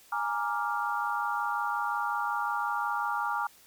sine chord, Bb dominant seventh, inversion third, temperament equal with one note detuned, 830.6 / 936.1 / 1174.7 / 1396.9 Hz, Ab5 / Bb5 / D6 / F6, 0 / +7 / 0 / 0 cents, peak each -33 dBFS, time 0.12-3.47 s, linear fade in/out 5 ms, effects white hiss -57 dBFS RMS until 3.66 s + MP3 96 kbps

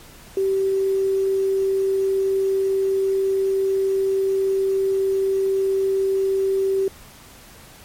sine tone with quantisation, 386.8 Hz, G4, 23 cents flat, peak -17 dBFS, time 0.37-6.88 s, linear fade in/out 2 ms, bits 7, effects pink hiss -45 dBFS RMS until 7.84 s + MP3 64 kbps

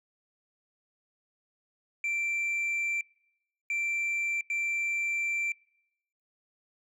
sine tone bursts at uneven times, 2349 Hz, D7, in tune, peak -25 dBFS, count 3, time 2.04-3.01 / 3.7-4.41 / 4.5-5.52 s, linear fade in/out 2 ms, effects noise-tail reverb RT60 0.8 s tail -26 dB re dry + tanh soft clip ceiling -27 dBFS

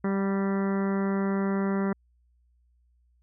harmonic tone with a mistuned harmonic, 196 Hz, G3, in tune, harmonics 1 / 2 / 3 / 4 / 5 / 6 / 7 / 8 / 9 / 10, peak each -25 / -31 / -38 / -42 / -40 / -42 / -41 / -47 / -45 / -45 dBFS, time 0.04-1.93 s, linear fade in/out 5 ms, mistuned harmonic 4, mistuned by -22 cents, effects added 60 Hz sine -62 dBFS peak until 3.22 s

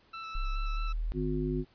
sawtooth tone with vibrato, 1322 Hz, E6, 5 cents sharp, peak -35 dBFS, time 0.13-0.93 s, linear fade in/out 10 ms, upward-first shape square, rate 4.7 Hz, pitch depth 10 cents each way
sine exponential sweep, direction up, 32.7 to 41.2 Hz, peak -29 dBFS, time 0.35-1.12 s, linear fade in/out 0 ms
harmonic tone, 51.4 Hz, G#1, 17 cents flat, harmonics 1 / 3 / 5 / 7, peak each -34 / -34 / -34 / -34 dBFS, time 1.13-1.65 s, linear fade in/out 50 ms
effects pink hiss -64 dBFS RMS until 1.74 s + resampled to 11025 Hz

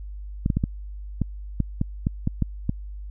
clicks, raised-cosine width 5 ms, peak -9 dBFS, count 11, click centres 0.461 / 0.502 / 0.57 / 0.639 / 1.217 / 1.603 / 1.814 / 2.069 / 2.274 / 2.423 / 2.694 s, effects added 50 Hz sine -33 dBFS peak until 3.1 s

